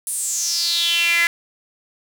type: tone with high-pass filter sweep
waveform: sawtooth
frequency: 340 Hz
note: F4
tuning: 46 cents flat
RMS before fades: -20 dBFS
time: 0.07-1.27 s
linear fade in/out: 0 ms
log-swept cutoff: 10000 to 1900 Hz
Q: 6.2
effects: none